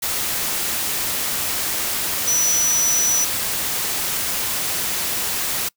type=tone in noise; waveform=sine; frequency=5920 Hz; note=F#8; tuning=in tune; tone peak=-16 dBFS; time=2.27-3.25 s; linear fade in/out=10 ms; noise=white; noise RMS=-23 dBFS; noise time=0.02-5.69 s; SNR=+4 dB; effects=noise-tail reverb RT60 0.1 s tail -24 dB re dry